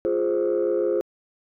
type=chord; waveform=sine; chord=F minor; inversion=none; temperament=equal; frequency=349.2 / 415.3 / 523.3 Hz; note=F4 / Ab4 / C5; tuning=0 / 0 / 0 cents; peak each=-23 dBFS; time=0.05-1.01 s; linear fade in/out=0 ms; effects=tanh soft clip ceiling -15 dBFS